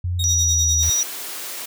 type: tone with pitch glide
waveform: sine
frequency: 88.9 to 81.05 Hz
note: F2 to E2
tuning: +31 to -29 cents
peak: -20 dBFS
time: 0.04-0.9 s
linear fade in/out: 5 ms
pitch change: -160 cents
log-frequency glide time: 0.21-0.73 s
type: tone with tremolo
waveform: 40% pulse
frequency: 3751 Hz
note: A#7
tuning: 10 cents sharp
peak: -21 dBFS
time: 0.19-1.01 s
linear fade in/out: 5 ms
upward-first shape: sine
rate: 10 Hz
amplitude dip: 85%
type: tone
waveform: sine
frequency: 5820 Hz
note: F#8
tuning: 29 cents flat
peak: -17 dBFS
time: 0.24-1.03 s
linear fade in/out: 0 ms
type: high-pass noise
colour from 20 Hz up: white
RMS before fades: -31 dBFS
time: 0.82-1.66 s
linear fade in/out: 10 ms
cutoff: 250 Hz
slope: 24 dB/octave
effects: none